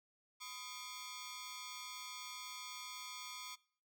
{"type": "ring-modulated tone", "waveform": "10% pulse", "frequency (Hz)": 1132, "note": "C#6", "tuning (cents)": 36, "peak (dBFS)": -35, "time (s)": [0.4, 3.56], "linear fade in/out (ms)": 20, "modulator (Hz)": 118, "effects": ["noise-tail reverb RT60 0.5 s tail -22 dB re dry"]}